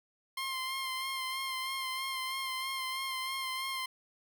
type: tone with vibrato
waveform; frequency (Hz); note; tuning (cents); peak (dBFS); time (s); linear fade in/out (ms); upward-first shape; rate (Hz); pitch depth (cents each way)
15% pulse; 1054; C6; +12; -28; 0.37-3.86; 5; sine; 3.1; 27
effects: none